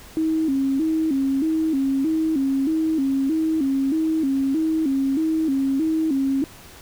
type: tone with vibrato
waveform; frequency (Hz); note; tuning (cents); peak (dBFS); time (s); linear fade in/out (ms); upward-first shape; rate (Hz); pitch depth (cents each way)
sine; 293.7; D4; 0; -18; 0.17-6.44; 0; square; 1.6; 140
effects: pink hiss -44 dBFS RMS until 6.81 s